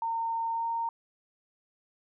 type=tone with pitch glide; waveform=sine; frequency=914 to 921.4 Hz; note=A#5 to A#5; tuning=-34 to -20 cents; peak=-28 dBFS; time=0.02-0.89 s; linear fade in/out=2 ms; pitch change=+14 cents; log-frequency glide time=0.52-0.65 s; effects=none